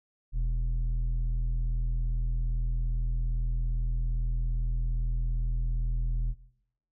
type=tone with low-pass filter; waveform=square; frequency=41.22 Hz; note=E1; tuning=1 cent sharp; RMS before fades=-28 dBFS; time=0.32-6.35 s; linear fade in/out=50 ms; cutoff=93 Hz; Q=1.5; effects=noise-tail reverb RT60 0.8 s tail -18 dB re dry